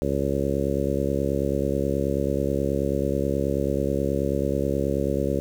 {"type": "harmonic tone", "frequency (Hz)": 69.3, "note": "C#2", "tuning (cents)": 0, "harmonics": [1, 2, 3, 4, 5, 6, 7, 8], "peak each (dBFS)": [-30, -30, -30, -30, -30, -30, -30, -30], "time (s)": [0.02, 5.4], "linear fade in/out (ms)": 0, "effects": ["8-bit"]}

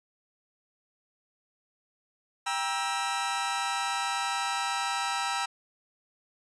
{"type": "chord", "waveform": "sawtooth", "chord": "E diminished", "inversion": "first", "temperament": "just", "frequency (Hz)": [791.1, 949.3, 1318.5], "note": ["G5", "Bb5", "E6"], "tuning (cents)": [16, 31, 0], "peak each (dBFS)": -29, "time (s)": [2.46, 5.46], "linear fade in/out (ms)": 10, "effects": ["resampled to 22050 Hz"]}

